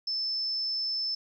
sine tone, 5270 Hz, E8, 1 cent flat, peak -28 dBFS, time 0.07-1.15 s, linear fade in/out 5 ms, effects 11-bit

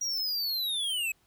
square linear sweep, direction down, 5770 to 2522 Hz, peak -29 dBFS, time 0.01-1.12 s, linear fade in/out 5 ms, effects pink hiss -68 dBFS RMS until 1.26 s

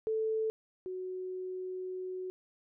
sine tone pair in turn, 440 / 370 Hz, A4 / F#4, 0 / 0 cents, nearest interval minor third, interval 300 cents, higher first, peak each -29 / -36 dBFS, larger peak first, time 0.07-0.5 / 0.86-2.3 s, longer second, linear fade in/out 0 ms, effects none

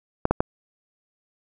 clicks, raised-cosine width 1 ms, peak -5 dBFS, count 3, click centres 0.254 / 0.31 / 0.405 s, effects none

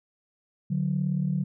sine tone pair together, 146.28 / 184.3 Hz, D3 / F#3, -7 / -7 cents, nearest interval major third, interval 400 cents, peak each -26 dBFS, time 0.7-1.44 s, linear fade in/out 10 ms, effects tanh soft clip ceiling -16 dBFS

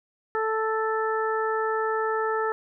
harmonic tone, 440 Hz, A4, in tune, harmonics 1 / 2 / 3 / 4, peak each -26 / -30 / -29 / -33 dBFS, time 0.35-2.52 s, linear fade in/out 0 ms, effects none

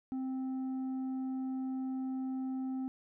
sine tone with tanh clipping, 261.6 Hz, C4, in tune, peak -35 dBFS, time 0.12-2.88 s, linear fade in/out 0 ms, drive 5 dB, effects none

